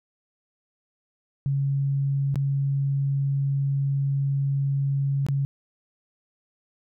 sine tone with dropouts, 138.59 Hz, C#3, in tune, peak -21 dBFS, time 1.46-5.45 s, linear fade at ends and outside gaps 0 ms, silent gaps 2.344-2.357 / 5.265-5.286 s, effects none

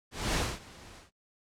pink noise with ADSR envelope, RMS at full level -28 dBFS, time 0.11-1.11 s, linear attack 240 ms, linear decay 240 ms, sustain -22 dB, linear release 140 ms, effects noise-tail reverb RT60 0.1 s tail -22 dB re dry + low-pass 8000 Hz 12 dB/octave

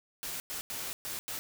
white noise bursts at uneven times, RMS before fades -38 dBFS, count 5, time 0.23-0.4 / 0.5-0.61 / 0.7-0.93 / 1.05-1.19 / 1.28-1.39 s, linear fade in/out 0 ms, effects none

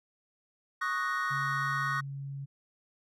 triangle chord, D# minor seventh, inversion third, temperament equal, 1108.7 / 1244.5 / 1480 / 1864.7 Hz, C#6 / D#6 / F#6 / A#6, 0 / 0 / 0 / 0 cents, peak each -33 dBFS, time 0.81-2.01 s, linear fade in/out 10 ms
sine tone, 138.59 Hz, C#3, in tune, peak -36 dBFS, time 1.3-2.46 s, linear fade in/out 20 ms
effects none

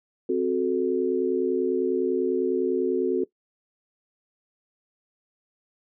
sine chord, F# diminished, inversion second, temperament equal, 261.6 / 370 / 440 Hz, C4 / F#4 / A4, 0 / 0 / 0 cents, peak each -28 / -23 / -26 dBFS, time 0.29-3.24 s, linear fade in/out 5 ms, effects noise-tail reverb RT60 0.1 s tail -19 dB re dry

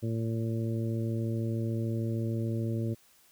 harmonic tone, 113.5 Hz, A#2, 46 cents flat, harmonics 1 / 2 / 3 / 4 / 5, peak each -30 / -35 / -37 / -43 / -44 dBFS, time 0.02-2.95 s, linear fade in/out 20 ms, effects white hiss -62 dBFS RMS until 3.31 s

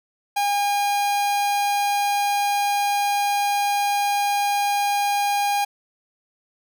45% pulse tone, 812 Hz, G#5, 39 cents flat, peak -19 dBFS, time 0.36-5.65 s, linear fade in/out 10 ms, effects none

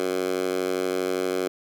10% pulse tone with high-pass filter, 92.5 Hz, F#2, in tune, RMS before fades -26 dBFS, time 0-1.48 s, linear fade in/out 0 ms, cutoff 370 Hz, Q 2.1, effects none

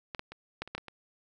clicks, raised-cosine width 0.3 ms, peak -21 / -20 / -28 / -18 / -29 / -18 / -24 / -28 dBFS, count 8, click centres 0.148 / 0.194 / 0.32 / 0.62 / 0.676 / 0.75 / 0.78 / 0.883 s, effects none

